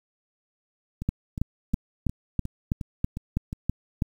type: two click trains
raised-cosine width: 5 ms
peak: -11 / -19 dBFS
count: 10 / 8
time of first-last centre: 1.09-4.022 / 1.02-3.529 s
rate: 3.07 / 2.79 Hz
effects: 8-bit